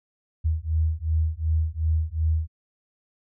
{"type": "beating tone pair", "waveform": "sine", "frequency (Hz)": [78.3, 81], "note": ["D#2", "E2"], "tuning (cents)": [11, -30], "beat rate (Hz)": 2.7, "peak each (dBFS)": -24, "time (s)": [0.44, 2.48], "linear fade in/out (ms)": 20, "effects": []}